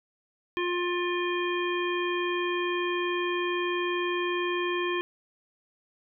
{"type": "harmonic tone with a mistuned harmonic", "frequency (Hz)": 353.4, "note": "F4", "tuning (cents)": 21, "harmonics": [1, 3, 5, 7, 9], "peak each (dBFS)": [-28, -33, -35, -36, -38], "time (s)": [0.57, 5.01], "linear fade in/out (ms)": 0, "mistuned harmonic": 7, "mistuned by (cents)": -21, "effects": []}